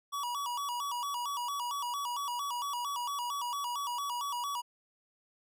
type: tone with vibrato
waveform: square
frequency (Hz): 1047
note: C6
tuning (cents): +1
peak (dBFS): -34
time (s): 0.12-4.62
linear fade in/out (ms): 20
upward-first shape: square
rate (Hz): 4.4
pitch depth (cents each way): 140
effects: none